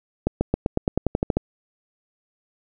accelerating click train, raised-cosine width 2 ms, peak -6 dBFS, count 12, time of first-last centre 0.27-1.37 s, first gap 140 ms, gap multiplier 0.93, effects none

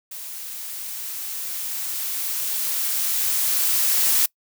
blue noise with level ramp, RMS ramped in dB -35 to -18 dBFS, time 0.11-4.26 s, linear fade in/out 5 ms, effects noise-tail reverb RT60 0.1 s tail -24 dB re dry

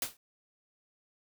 white noise with exponential decay, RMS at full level -29 dBFS, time 0.02-0.17 s, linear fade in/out 2 ms, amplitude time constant 32 ms, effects none

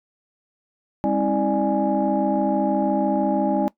sine tone cluster, 201.7 / 267.8 / 321.6 / 594 / 830 Hz, G3 / C4 / E4 / D5 / G#5, +50 / +40 / -43 / +20 / -1 cents, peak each -24 dBFS, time 1.04-3.68 s, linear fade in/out 0 ms, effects noise-tail reverb RT60 0.1 s tail -19 dB re dry + tanh soft clip ceiling -9 dBFS

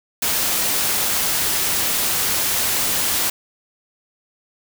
white noise, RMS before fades -20 dBFS, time 0.22-3.3 s, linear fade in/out 5 ms, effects none

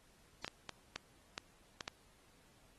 clicks, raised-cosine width 0.2 ms, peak -23 dBFS, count 7, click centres 0.446 / 0.479 / 0.693 / 0.96 / 1.379 / 1.808 / 1.879 s, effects pink hiss -68 dBFS RMS until 2.78 s + AAC 32 kbps

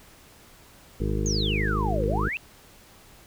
harmonic tone, 51.9 Hz, G#1, in tune, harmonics 1 / 2 / 3 / 4 / 6 / 7 / 8 / 9, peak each -27 / -30 / -32 / -33 / -35 / -35 / -36 / -37 dBFS, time 1-2.29 s, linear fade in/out 5 ms
sine exponential two-way sweep, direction down then up, 6720 to 440 to 2769 Hz, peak -27 dBFS, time 1.26-2.37 s, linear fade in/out 0 ms, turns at 2.06 s
clicks, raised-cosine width 0.3 ms, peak -33 dBFS, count 2, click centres 1.682 / 2.037 s
effects pink hiss -52 dBFS RMS until 3.26 s

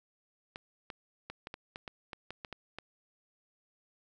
clicks, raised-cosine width 0.3 ms, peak -25 dBFS, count 12, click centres 0.559 / 0.902 / 1.3 / 1.471 / 1.541 / 1.759 / 1.878 / 2.132 / 2.306 / 2.448 / 2.527 / 2.786 s, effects none

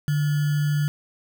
sine tone with sample-and-hold, 147.8 Hz, D3, 11 cents sharp, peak -19 dBFS, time 0.08-0.88 s, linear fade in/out 0 ms, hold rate 1575 Hz, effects none

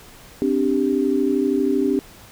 sine chord, C suspended second, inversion none, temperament just, 261.6 / 294.3 / 392.4 Hz, C4 / D4 / G4, 0 / +4 / +2 cents, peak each -21 dBFS, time 0.42-1.99 s, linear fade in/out 0 ms, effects pink hiss -45 dBFS RMS until 2.31 s

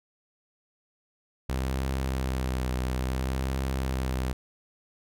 sawtooth tone with vibrato, 64.8 Hz, C2, 16 cents flat, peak -23 dBFS, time 1.49-4.33 s, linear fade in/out 5 ms, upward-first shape triangle, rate 0.59 Hz, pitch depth 45 cents each way, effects none

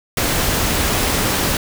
pink noise, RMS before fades -18 dBFS, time 0.17-1.57 s, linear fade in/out 2 ms, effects none

